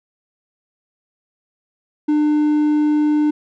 triangle tone, 300 Hz, D4, 37 cents sharp, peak -11 dBFS, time 2.08-3.31 s, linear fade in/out 10 ms, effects none

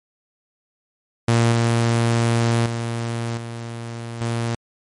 sawtooth tone with level steps, 116.54 Hz, A#2, in tune, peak -10 / -12 / -19 / -25 / -17 dBFS, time 1.28-4.55 s, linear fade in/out 5 ms, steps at 1.52 / 2.66 / 3.37 / 4.21 s, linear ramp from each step 2 ms, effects MP3 48 kbps

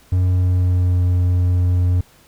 triangle tone with pitch glide, 91.3 to 89.52 Hz, F#2 to F2, -23 to +43 cents, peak -11 dBFS, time 0.12-2.01 s, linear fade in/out 5 ms, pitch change -34 cents, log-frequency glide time 0.23-1.06 s, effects pink hiss -51 dBFS RMS until 2.27 s

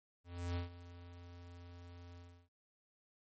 square tone with ADSR envelope, 87.31 Hz, F2, in tune, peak -36 dBFS, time 0.24-2.49 s, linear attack 320 ms, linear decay 130 ms, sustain -16 dB, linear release 320 ms, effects MP3 32 kbps

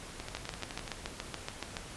two click trains, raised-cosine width 0.2 ms, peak -22 / -18 dBFS, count 9 / 11, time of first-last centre 0.2-0.878 / 0.35-1.768 s, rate 11.8 / 7.05 Hz, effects pink hiss -46 dBFS RMS until 1.96 s + resampled to 24000 Hz

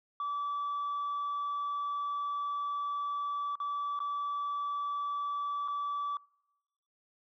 sine tone with dropouts, 1154 Hz, D6, 31 cents flat, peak -30 dBFS, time 0.2-6.17 s, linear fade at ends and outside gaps 2 ms, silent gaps 3.555-3.601 / 3.991-4.002 / 5.678-5.682 s, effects noise-tail reverb RT60 0.9 s tail -26 dB re dry + tanh soft clip ceiling -30 dBFS

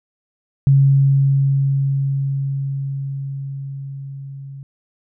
sine tone with level ramp, 137.5 Hz, C#3, 14 cents flat, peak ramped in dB -8 to -31 dBFS, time 0.67-4.63 s, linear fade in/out 0 ms, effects none

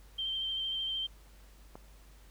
sine tone with vibrato, 3136 Hz, G7, in tune, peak -32 dBFS, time 0.18-1.07 s, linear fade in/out 10 ms, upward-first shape sine, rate 13 Hz, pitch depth 19 cents each way
click, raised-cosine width 1 ms, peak -31 dBFS, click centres 1.755 s
effects added 50 Hz sine -54 dBFS peak until 2.3 s + pink hiss -62 dBFS RMS until 2.3 s

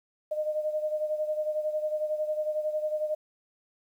sine beating tone pair, 610 / 621 Hz, D#5 / D#5, -34 / -3 cents, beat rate 11 Hz, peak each -28 / -34 dBFS, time 0.31-3.15 s, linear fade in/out 10 ms, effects 10-bit

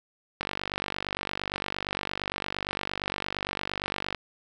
click train, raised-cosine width 0.3 ms, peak -13 dBFS, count 183, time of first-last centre 0.41-4.147 s, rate 48.7 Hz, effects 9-bit

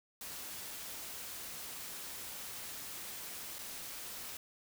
white noise with dropouts, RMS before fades -45 dBFS, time 0.21-4.37 s, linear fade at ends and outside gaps 2 ms, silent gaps 3.585-3.589 s, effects none

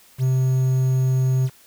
triangle tone with quantisation, 130 Hz, C3, 11 cents flat, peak -14 dBFS, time 0.18-1.5 s, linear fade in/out 50 ms, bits 7, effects white hiss -52 dBFS RMS until 1.66 s

